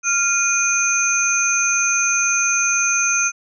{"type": "tone cluster", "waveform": "sine", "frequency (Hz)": [1390, 2454, 6080, 6360], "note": ["F6", "D#7", "F#8", "G8"], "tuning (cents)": [-9, -25, 46, 24], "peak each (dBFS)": -21, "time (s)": [0.03, 3.32], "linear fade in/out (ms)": 50, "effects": []}